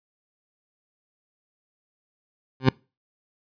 20% pulse tone with exponential growth, 130.81 Hz, C3, in tune, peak -6 dBFS, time 2.6-2.69 s, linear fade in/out 2 ms, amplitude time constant 19 ms, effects noise-tail reverb RT60 0.3 s tail -26 dB re dry + resampled to 11025 Hz

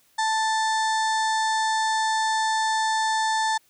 harmonic tone with a mistuned harmonic, 880 Hz, A5, in tune, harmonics 1 / 2 / 4 / 5 / 6 / 7 / 8 / 9 / 10, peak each -22 / -28 / -34 / -36 / -38 / -39 / -40 / -41 / -42 dBFS, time 0.18-3.58 s, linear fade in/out 10 ms, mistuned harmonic 4, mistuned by +28 cents, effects white hiss -62 dBFS RMS until 3.69 s

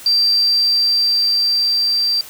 sine tone with level ramp, 4699 Hz, D8, in tune, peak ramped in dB -11 to -14 dBFS, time 0.06-2.21 s, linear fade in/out 2 ms, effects white hiss -37 dBFS RMS until 2.29 s

